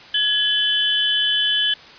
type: tone cluster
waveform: sine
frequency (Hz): 1682 / 3045 / 3428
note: G#6 / F#7 / A7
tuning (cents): +22 / +49 / -46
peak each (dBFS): -24 / -18 / -23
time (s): 0.14-1.74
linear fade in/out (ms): 5
effects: white hiss -42 dBFS RMS until 1.98 s + resampled to 11025 Hz